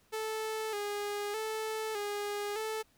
sawtooth tone with vibrato, 424 Hz, G#4, 36 cents sharp, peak -30 dBFS, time 0.12-2.83 s, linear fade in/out 20 ms, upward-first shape square, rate 0.82 Hz, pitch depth 55 cents each way, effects pink hiss -68 dBFS RMS until 2.97 s

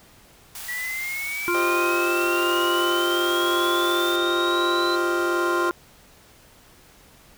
white high-pass noise, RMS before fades -36 dBFS, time 0.55-4.16 s, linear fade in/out 2 ms, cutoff 710 Hz, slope 48 dB/octave
sine linear sweep, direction up, 1934 to 4026 Hz, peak -27 dBFS, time 0.68-4.96 s, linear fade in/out 10 ms
harmonic tone, 349.2 Hz, F4, in tune, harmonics 1 / 3 / 4, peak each -23 / -27 / -26 dBFS, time 1.48-5.71 s, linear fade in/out 0 ms
25% pulse chord, C minor, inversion second, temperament equal, 392 / 523.3 / 622.3 Hz, G4 / C5 / Eb5, 0 / 0 / 0 cents, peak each -28 dBFS, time 1.54-5.7 s, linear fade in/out 5 ms
effects pink hiss -52 dBFS RMS until 7.37 s

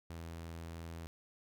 sawtooth tone, 83 Hz, E2, 12 cents sharp, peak -40 dBFS, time 0.1-1.07 s, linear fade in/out 0 ms, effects none

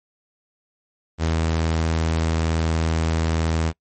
sawtooth tone, 81.1 Hz, E2, 28 cents flat, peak -15 dBFS, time 1.18-3.73 s, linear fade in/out 50 ms, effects noise-tail reverb RT60 0.1 s tail -25 dB re dry + MP3 32 kbps

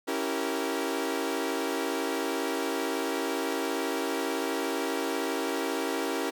sawtooth chord, C# diminished seventh, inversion none, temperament equal with one note detuned, 277.2 / 329.6 / 387.5 / 466.2 Hz, C#4 / E4 / G4 / Bb4, 0 / 0 / -20 / 0 cents, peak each -30 dBFS, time 0.07-6.31 s, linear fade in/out 20 ms, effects none

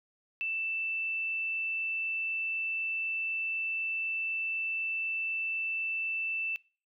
sine tone, 2656 Hz, E7, 12 cents sharp, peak -30 dBFS, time 0.41-6.56 s, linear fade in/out 0 ms, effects noise-tail reverb RT60 0.4 s tail -24 dB re dry

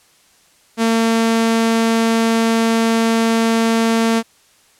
sawtooth tone, 227.1 Hz, A#3, 45 cents flat, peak -9 dBFS, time 0.77-4.23 s, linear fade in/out 50 ms, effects white hiss -53 dBFS RMS until 4.79 s + low-pass 10000 Hz 12 dB/octave

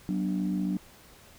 sine tone cluster, 187.6 / 242.7 / 294.2 Hz, F#3 / B3 / D4, +24 / -30 / +3 cents, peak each -27 / -35 / -31 dBFS, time 0.09-0.77 s, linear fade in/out 0 ms, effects tanh soft clip ceiling -20 dBFS + pink hiss -54 dBFS RMS until 1.38 s

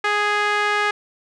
sawtooth tone with band-pass filter, 415.3 Hz, G#4, in tune, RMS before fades -20 dBFS, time 0.04-0.91 s, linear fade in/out 5 ms, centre 1700 Hz, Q 1.5, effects resampled to 24000 Hz

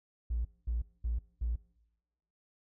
triangle tone bursts, 58 Hz, A#1, 8 cents flat, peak -26 dBFS, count 4, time 0.3-1.56 s, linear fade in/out 10 ms, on 150 ms, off 220 ms, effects noise-tail reverb RT60 1.0 s tail -25 dB re dry + tanh soft clip ceiling -27 dBFS

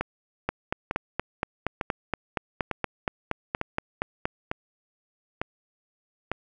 two click trains, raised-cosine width 0.5 ms, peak -12 / -10 dBFS, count 8 / 17, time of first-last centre 0.01-6.316 / 0.49-4.255 s, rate 1.11 / 4.25 Hz, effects none

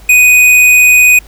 sine tone with tanh clipping, 2489 Hz, D#7, in tune, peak -4 dBFS, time 0.09-1.19 s, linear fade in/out 5 ms, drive 16 dB, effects added 50 Hz sine -34 dBFS peak until 1.27 s + pink hiss -41 dBFS RMS until 1.27 s

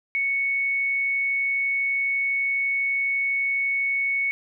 sine tone, 2217 Hz, C#7, in tune, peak -21 dBFS, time 0.15-4.31 s, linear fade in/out 0 ms, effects none

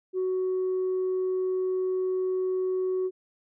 sine tone, 371.9 Hz, F#4, 9 cents sharp, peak -23 dBFS, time 0.13-3.11 s, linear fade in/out 50 ms, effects tanh soft clip ceiling -22 dBFS

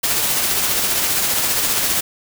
white noise with tremolo, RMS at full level -17 dBFS, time 0.03-2.01 s, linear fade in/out 10 ms, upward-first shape triangle, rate 15 Hz, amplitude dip 35%, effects none

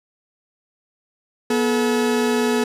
40% pulse tone pair together, 242.8 / 429.9 Hz, B3 / A4, -29 / -40 cents, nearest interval minor seventh, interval 989 cents, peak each -19 dBFS, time 1.5-2.64 s, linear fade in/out 5 ms, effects low-pass 12000 Hz 12 dB/octave

